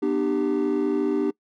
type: chord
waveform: triangle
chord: G major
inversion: first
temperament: equal with one note detuned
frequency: 246.9 / 301.1 / 392 Hz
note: B3 / D4 / G4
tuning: 0 / +43 / 0 cents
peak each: -25 / -21 / -22 dBFS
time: 0.02-1.31 s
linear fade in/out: 10 ms
effects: noise-tail reverb RT60 0.1 s tail -23 dB re dry + tanh soft clip ceiling -13 dBFS